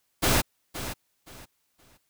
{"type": "noise with echo", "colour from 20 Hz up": "pink", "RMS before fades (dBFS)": -22, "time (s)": [0.22, 0.42], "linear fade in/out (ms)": 20, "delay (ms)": 520, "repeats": 3, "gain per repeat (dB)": -12, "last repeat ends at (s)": 1.98, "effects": ["white hiss -73 dBFS RMS until 2.09 s"]}